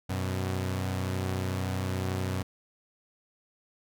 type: tone pair together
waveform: sawtooth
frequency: 93.44 / 125 Hz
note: F#2 / B2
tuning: +18 / +21 cents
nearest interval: perfect fourth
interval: 503 cents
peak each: -26 / -31 dBFS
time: 0.09-2.43 s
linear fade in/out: 10 ms
effects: none